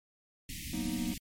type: band-stop noise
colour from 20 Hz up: pink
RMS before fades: -41 dBFS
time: 0.49-1.18 s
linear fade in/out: 2 ms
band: 310 to 1900 Hz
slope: 96 dB/octave
type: chord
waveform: triangle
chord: B major seventh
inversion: second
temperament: equal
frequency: 185 / 233.1 / 246.9 / 311.1 Hz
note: F#3 / A#3 / B3 / D#4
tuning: 0 / 0 / 0 / 0 cents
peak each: -36 / -35 / -37 / -36 dBFS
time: 0.73-1.14 s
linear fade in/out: 5 ms
effects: MP3 64 kbps